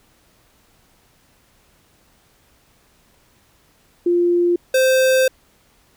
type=tone pair in turn; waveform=sine / square; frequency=348.9 / 521 Hz; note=F4 / C5; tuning=-2 / -7 cents; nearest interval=perfect fifth; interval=695 cents; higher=second; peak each=-13 dBFS; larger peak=neither; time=4.06-4.56 / 4.74-5.28 s; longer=second; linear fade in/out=5 ms; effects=pink hiss -57 dBFS RMS until 5.96 s